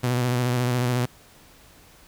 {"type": "tone with vibrato", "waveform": "sawtooth", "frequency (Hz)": 123.6, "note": "B2", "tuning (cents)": 2, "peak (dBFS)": -17, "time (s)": [0.03, 1.06], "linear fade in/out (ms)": 10, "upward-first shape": "square", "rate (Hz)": 14, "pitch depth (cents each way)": 33, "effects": ["pink hiss -52 dBFS RMS until 2.07 s"]}